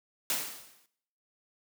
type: noise with exponential decay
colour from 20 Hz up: white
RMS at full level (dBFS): -28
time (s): 0.3-0.86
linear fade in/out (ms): 1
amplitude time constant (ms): 120
effects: noise-tail reverb RT60 0.7 s tail -18 dB re dry + high-pass 150 Hz 12 dB/octave